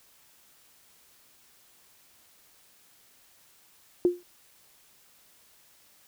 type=tone with exponential decay; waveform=sine; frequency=353.6 Hz; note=F4; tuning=22 cents sharp; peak=-15 dBFS; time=4.05-4.23 s; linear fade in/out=1 ms; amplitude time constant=37 ms; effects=white hiss -60 dBFS RMS until 6.07 s